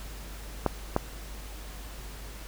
clicks, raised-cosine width 1 ms, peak -9 dBFS, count 2, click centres 0.663 / 0.964 s, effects added 50 Hz sine -40 dBFS peak until 2.47 s + pink hiss -46 dBFS RMS until 2.47 s

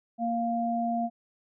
sine tone pair together, 233.1 / 698.5 Hz, A#3 / F5, 0 / 0 cents, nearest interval octave + perfect fifth, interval 1900 cents, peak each -29 / -28 dBFS, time 0.18-1.1 s, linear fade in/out 50 ms, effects none

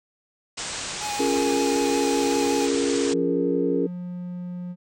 white low-pass noise, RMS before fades -32 dBFS, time 0.57-3.14 s, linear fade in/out 10 ms, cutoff 8600 Hz, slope 96 dB/octave
square tone with vibrato, 832 Hz, G#5, 3 cents sharp, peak -29 dBFS, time 1-2.69 s, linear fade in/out 50 ms, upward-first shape square, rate 5.3 Hz, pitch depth 18 cents each way
sine chord, Bb minor seventh, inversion first, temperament equal, 277.2 / 349.2 / 415.3 / 466.2 Hz, Db4 / F4 / Ab4 / Bb4, 0 / 0 / 0 / 0 cents, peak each -24 / -29 / -26 / -26 dBFS, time 1.19-3.87 s, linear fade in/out 10 ms
triangle tone with pitch glide, 174.61 to 177.97 Hz, F3 to F3, 0 to +33 cents, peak -28 dBFS, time 3.11-4.76 s, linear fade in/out 50 ms, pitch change +33 cents, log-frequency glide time 3.28-3.43 s
effects none

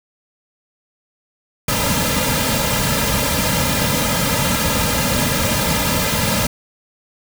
pink noise with comb filter, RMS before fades -18 dBFS, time 1.68-6.47 s, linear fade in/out 5 ms, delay 2.7 ms, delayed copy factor -0.95, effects none

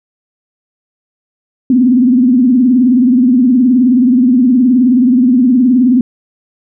sine tone with vibrato, 250 Hz, B3, 21 cents sharp, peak -5 dBFS, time 1.7-6.01 s, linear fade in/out 2 ms, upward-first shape triangle, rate 19 Hz, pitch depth 150 cents each way, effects none

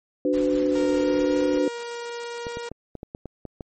sine chord, B minor, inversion first, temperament equal with one note detuned, 293.7 / 370 / 506 Hz, D4 / F#4 / B4, 0 / 0 / +42 cents, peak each -22 / -26 / -23 dBFS, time 0.25-1.68 s, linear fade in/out 2 ms
pink noise with tremolo, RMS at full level -39 dBFS, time 0.33-1.59 s, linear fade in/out 10 ms, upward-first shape triangle, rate 5 Hz, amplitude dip 35%
sawtooth tone with pitch glide, 466.2 to 473.3 Hz, A#4 to A#4, 0 to +26 cents, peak -27 dBFS, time 0.75-2.69 s, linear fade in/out 5 ms, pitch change +26 cents, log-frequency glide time 0.94-1.36 s
clicks, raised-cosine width 2 ms, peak -21 dBFS, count 9, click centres 2.468 / 2.571 / 2.716 / 2.953 / 3.031 / 3.149 / 3.257 / 3.453 / 3.608 s
effects MP3 32 kbps

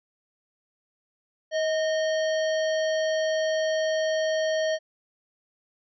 harmonic tone with a mistuned harmonic, 632 Hz, D#5, 27 cents sharp, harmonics 1 / 3 / 5 / 7 / 9, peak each -23 / -33 / -37 / -40 / -42 dBFS, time 1.51-4.79 s, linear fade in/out 50 ms, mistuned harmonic 3, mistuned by -53 cents, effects none

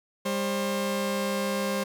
sawtooth tone pair together, 199.89 / 533 Hz, G3 / C5, +34 / +32 cents, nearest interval octave + perfect fourth, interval 1698 cents, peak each -25 dBFS, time 0.25-1.84 s, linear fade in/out 10 ms, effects none

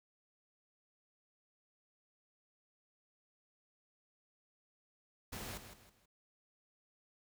pink noise with echo, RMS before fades -45 dBFS, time 5.32-5.58 s, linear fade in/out 10 ms, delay 160 ms, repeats 3, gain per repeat -9 dB, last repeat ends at 6.06 s, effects none

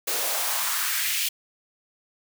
white noise with high-pass filter sweep, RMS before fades -26 dBFS, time 0.07-1.29 s, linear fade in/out 10 ms, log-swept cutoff 390 to 2800 Hz, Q 2.1, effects none

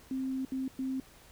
sine tone bursts at uneven times, 263.1 Hz, C4, 10 cents sharp, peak -31 dBFS, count 3, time 0.11-0.45 / 0.52-0.68 / 0.79-1 s, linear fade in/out 2 ms, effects pink hiss -57 dBFS RMS until 1.31 s

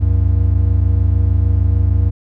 triangle tone pair together, 68.24 / 94.8 Hz, C#2 / F#2, -27 / +43 cents, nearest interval tritone, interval 570 cents, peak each -12 / -11 dBFS, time 0-2.11 s, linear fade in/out 20 ms, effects none

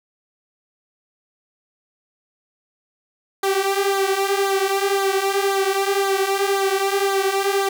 sawtooth tone with flanger, 392 Hz, G4, in tune, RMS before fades -20 dBFS, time 3.43-7.69 s, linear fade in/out 5 ms, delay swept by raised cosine 0.36 to 5.76 ms, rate 1.9 Hz, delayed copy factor -0.7, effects none

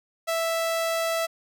sawtooth tone, 659.3 Hz, E5, in tune, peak -20 dBFS, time 0.27-1.27 s, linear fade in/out 20 ms, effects none

